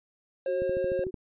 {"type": "tone", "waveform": "triangle", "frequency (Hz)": 538, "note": "C5", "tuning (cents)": 48, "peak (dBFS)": -25, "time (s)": [0.46, 1.04], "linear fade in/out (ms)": 2}
{"type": "tone with vibrato", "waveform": "sine", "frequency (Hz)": 370, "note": "F#4", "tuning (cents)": 0, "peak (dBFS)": -31, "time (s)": [0.47, 1.11], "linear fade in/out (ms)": 20, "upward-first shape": "sine", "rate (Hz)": 12, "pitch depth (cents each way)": 24}
{"type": "click train", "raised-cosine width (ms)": 3, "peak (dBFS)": -25, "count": 8, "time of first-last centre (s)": [0.62, 1.142], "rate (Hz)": 13.4}
{"effects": ["resampled to 8000 Hz"]}